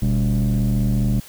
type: tone with frequency modulation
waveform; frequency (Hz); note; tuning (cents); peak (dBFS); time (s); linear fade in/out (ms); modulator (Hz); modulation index
sine; 124.6; B2; +16; -13; 0.02-1.2; 5; 75.1; 1.3
effects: tanh soft clip ceiling -15 dBFS + white hiss -43 dBFS RMS until 1.28 s